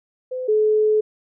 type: tone pair in turn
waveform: sine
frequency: 510 / 428.9 Hz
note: C5 / A4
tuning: -44 / -44 cents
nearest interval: minor third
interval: 300 cents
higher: first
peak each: -24 / -14 dBFS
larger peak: second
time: 0.31-0.48 / 0.48-1.01 s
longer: second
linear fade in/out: 10 ms
effects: none